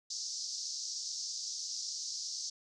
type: band-pass noise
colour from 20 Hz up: pink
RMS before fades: -40 dBFS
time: 0.1-2.5 s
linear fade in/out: 5 ms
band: 4700 to 6400 Hz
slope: 48 dB/octave
effects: none